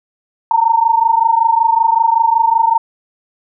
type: tone pair together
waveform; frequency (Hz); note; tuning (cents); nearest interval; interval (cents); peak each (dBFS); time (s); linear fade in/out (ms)
sine; 900.7 / 926; A5 / A#5; +40 / -12; unison; 48; -12; 0.51-2.78; 2
effects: none